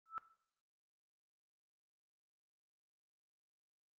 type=tone with exponential growth; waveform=sine; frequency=1317 Hz; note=E6; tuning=2 cents flat; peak=-35 dBFS; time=0.06-0.18 s; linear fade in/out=0 ms; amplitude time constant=26 ms; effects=noise-tail reverb RT60 0.6 s tail -17 dB re dry + Opus 24 kbps